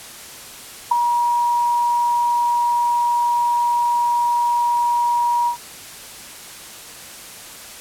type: tone with ADSR envelope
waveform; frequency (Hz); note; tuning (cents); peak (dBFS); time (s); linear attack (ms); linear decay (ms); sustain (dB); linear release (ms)
sine; 955; A#5; +42; -8; 0.91-5.57; 8; 6; -7; 97
effects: white hiss -37 dBFS RMS until 7.8 s + low-pass 12000 Hz 12 dB/octave